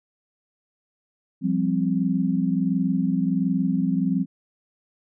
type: chord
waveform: sine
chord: F suspended second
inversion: none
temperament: equal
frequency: 174.61 / 196 / 261.6 Hz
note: F3 / G3 / C4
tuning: 0 / 0 / 0 cents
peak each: -24 dBFS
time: 1.41-4.26 s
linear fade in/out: 50 ms
effects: none